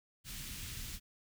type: band-stop noise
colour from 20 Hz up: pink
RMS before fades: -44 dBFS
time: 0.24-1 s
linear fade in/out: 50 ms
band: 160 to 2400 Hz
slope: 12 dB/octave
effects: none